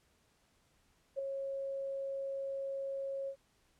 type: tone with ADSR envelope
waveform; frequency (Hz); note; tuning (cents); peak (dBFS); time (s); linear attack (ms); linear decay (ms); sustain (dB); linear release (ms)
sine; 546; C#5; -26; -31; 1.16-3.36; 30; 3; -5; 78
effects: pink hiss -72 dBFS RMS until 3.79 s + low-pass 11000 Hz 12 dB/octave